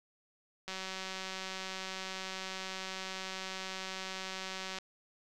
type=click train; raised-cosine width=0.2 ms; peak=-23 dBFS; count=777; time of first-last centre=0.68-4.786 s; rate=189 Hz; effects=none